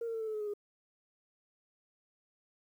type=tone with pitch steps; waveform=sine; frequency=464.8 / 456.8 / 449 / 441.3 / 433.7 / 426.2 / 418.9 / 411.7 Hz; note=A#4 / A#4 / A4 / A4 / A4 / G#4 / G#4 / G#4; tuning=-5 / -35 / +35 / +5 / -25 / +45 / +15 / -15 cents; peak=-33 dBFS; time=0.01-0.538 s; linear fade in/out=5 ms; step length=66 ms; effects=tanh soft clip ceiling -31 dBFS + 11-bit